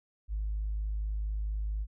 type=tone; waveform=sine; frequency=52.2 Hz; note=G#1; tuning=10 cents sharp; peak=-29 dBFS; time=0.28-1.87 s; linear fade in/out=50 ms; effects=tanh soft clip ceiling -26 dBFS